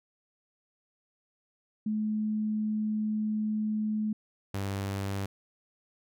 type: tone pair in turn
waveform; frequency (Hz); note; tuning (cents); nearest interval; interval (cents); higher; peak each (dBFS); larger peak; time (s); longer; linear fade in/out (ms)
sine / sawtooth; 214.4 / 98.47; A3 / G2; -45 / +8; octave + minor second; 1347; first; -27; neither; 1.86-4.13 / 4.54-5.26; first; 5
effects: none